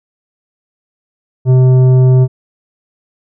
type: tone with tanh clipping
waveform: sine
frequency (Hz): 128.6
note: C3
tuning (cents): -30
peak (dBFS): -6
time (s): 1.45-2.28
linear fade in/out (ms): 50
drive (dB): 10
effects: none